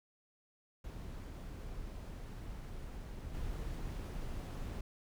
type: noise with level steps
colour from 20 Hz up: brown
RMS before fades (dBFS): -45 / -41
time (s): 0.84-4.81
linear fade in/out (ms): 5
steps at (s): 3.33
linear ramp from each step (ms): 20
effects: none